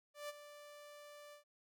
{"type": "tone with ADSR envelope", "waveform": "sawtooth", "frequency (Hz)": 587.3, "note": "D5", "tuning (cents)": 0, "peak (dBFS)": -38, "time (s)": [0.14, 1.44], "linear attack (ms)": 150, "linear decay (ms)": 28, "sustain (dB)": -12, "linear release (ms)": 110, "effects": []}